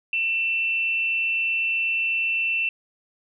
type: tone with amplitude modulation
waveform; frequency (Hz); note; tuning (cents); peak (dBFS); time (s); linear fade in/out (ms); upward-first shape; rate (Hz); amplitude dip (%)
sine; 2683; E7; +30; -19; 0.13-2.69; 2; sine; 263; 40
effects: none